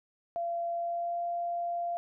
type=tone with pitch glide; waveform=sine; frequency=684 to 691.5 Hz; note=F5 to F5; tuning=-36 to -17 cents; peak=-30 dBFS; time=0.36-1.97 s; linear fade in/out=0 ms; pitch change=+19 cents; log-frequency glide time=0.71-1.22 s; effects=none